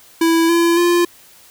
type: tone with pitch steps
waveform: square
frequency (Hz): 330 / 338.7 / 347.6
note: E4 / E4 / F4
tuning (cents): +2 / +47 / -8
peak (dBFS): -12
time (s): 0.21-1.05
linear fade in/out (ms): 5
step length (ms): 280
effects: white hiss -46 dBFS RMS until 1.5 s